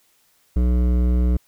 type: tone with hard clipping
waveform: sine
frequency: 61 Hz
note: B1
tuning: 21 cents flat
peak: -17 dBFS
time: 0.56-1.37 s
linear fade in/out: 5 ms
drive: 13 dB
effects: white hiss -61 dBFS RMS until 1.47 s

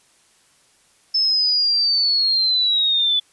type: linear sweep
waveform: sine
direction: down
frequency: 5260 to 3457 Hz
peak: -15 dBFS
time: 1.14-3.2 s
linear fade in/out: 10 ms
effects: white hiss -57 dBFS RMS until 3.32 s + resampled to 24000 Hz

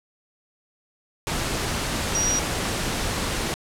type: tone in noise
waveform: sine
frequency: 5750 Hz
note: F8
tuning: 50 cents sharp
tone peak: -21 dBFS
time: 2.15-2.39 s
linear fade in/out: 0 ms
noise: pink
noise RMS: -26 dBFS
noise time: 1.27-3.54 s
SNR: +2 dB
effects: low-pass 10000 Hz 12 dB/octave

